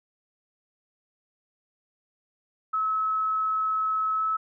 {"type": "tone with pitch glide", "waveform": "sine", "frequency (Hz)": [1292, 1300.2], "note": ["E6", "E6"], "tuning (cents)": [-35, -24], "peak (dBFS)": -23, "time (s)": [2.73, 4.37], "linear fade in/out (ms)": 10, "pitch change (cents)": 11, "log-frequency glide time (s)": [4.16, 4.22], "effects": []}